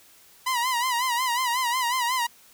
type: tone with vibrato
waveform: sawtooth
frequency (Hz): 987.8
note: B5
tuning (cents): 0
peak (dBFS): -19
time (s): 0.46-2.27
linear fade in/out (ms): 10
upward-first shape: sine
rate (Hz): 5.5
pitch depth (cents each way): 98
effects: white hiss -54 dBFS RMS until 2.53 s